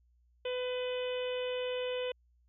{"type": "harmonic tone", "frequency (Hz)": 501, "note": "B4", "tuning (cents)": 25, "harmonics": [1, 2, 3, 4, 5, 6, 7], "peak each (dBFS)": [-33, -48, -50, -50, -46, -44, -49], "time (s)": [0.45, 2.12], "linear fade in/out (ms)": 5, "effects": ["added 60 Hz sine -65 dBFS peak until 2.48 s"]}